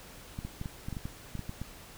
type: clicks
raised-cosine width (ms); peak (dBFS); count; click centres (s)
5; -24; 12; 0.389 / 0.45 / 0.614 / 0.658 / 0.885 / 0.927 / 0.968 / 1.055 / 1.353 / 1.393 / 1.494 / 1.616
effects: pink hiss -50 dBFS RMS until 1.97 s